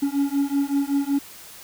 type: beating tone pair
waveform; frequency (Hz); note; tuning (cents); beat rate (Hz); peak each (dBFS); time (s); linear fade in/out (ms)
triangle; 278 / 283.3; C#4 / C#4; +5 / +38; 5.3; -21; 0.02-1.19; 10
effects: white hiss -43 dBFS RMS until 1.63 s